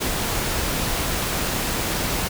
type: noise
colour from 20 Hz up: pink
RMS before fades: -24 dBFS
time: 0-2.29 s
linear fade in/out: 20 ms
effects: none